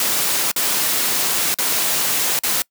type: noise with dropouts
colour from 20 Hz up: white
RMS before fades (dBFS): -19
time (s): 0-2.62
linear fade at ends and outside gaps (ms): 1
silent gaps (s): 0.515-0.562 / 1.542-1.586 / 2.39-2.435
effects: noise-tail reverb RT60 0.1 s tail -24 dB re dry + high-pass 150 Hz 12 dB/octave